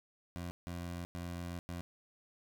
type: tone bursts at uneven times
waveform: 20% pulse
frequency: 87 Hz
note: F2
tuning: 6 cents flat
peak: -35 dBFS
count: 4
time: 0.36-0.51 / 0.67-1.05 / 1.15-1.59 / 1.69-1.81 s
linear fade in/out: 0 ms
effects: none